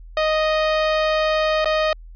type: tone with dropouts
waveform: sawtooth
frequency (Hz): 622.3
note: D#5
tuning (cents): 0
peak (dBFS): -13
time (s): 0.17-1.93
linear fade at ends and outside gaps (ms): 2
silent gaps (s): 1.646-1.656
effects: added 41 Hz sine -37 dBFS peak until 2.15 s + resampled to 11025 Hz